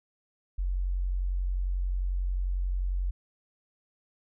sine tone, 45.61 Hz, F#1, 24 cents flat, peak -26 dBFS, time 0.58-3.11 s, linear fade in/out 10 ms, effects none

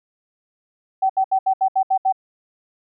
sine tone bursts, 765 Hz, G5, 42 cents flat, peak -14 dBFS, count 8, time 1.02-2.125 s, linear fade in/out 10 ms, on 76 ms, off 71 ms, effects none

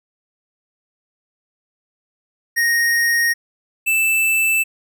square tone pair in turn, 1864.7 / 2645 Hz, A#6 / E7, 0 / +5 cents, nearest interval tritone, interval 605 cents, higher second, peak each -15 dBFS, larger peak neither, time 2.56-3.34 / 3.86-4.64 s, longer neither, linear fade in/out 20 ms, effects none

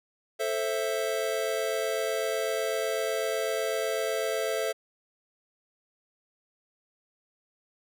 square chord, A minor, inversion none, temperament just, 440 / 528 / 660 Hz, A4 / C5 / E5, 0 / +16 / +2 cents, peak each -32 / -33 / -32 dBFS, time 0.39-4.73 s, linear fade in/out 20 ms, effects none

